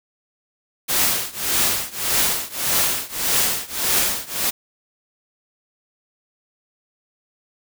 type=noise with tremolo; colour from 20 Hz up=white; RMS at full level=-17 dBFS; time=0.88-4.51 s; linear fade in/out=20 ms; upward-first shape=triangle; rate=1.7 Hz; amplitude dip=95%; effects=none